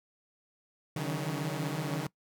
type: tone cluster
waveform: sawtooth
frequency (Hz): 139.7 / 155.2 / 161.2 / 187.8 / 283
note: C#3 / D#3 / E3 / F#3 / C#4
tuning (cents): +14 / -4 / -38 / +26 / +36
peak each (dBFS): -33 / -31 / -38 / -38 / -37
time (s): 0.96-2.07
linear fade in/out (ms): 5
effects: noise-tail reverb RT60 0.1 s tail -21 dB re dry